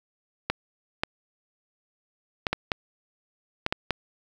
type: clicks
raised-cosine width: 0.3 ms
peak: -8 dBFS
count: 8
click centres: 0.5 / 1.035 / 2.468 / 2.53 / 2.718 / 3.664 / 3.725 / 3.907 s
effects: 7-bit